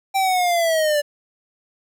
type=linear sweep; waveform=square; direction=down; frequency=784 to 579 Hz; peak=-17 dBFS; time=0.14-1.02 s; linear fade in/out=20 ms; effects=9-bit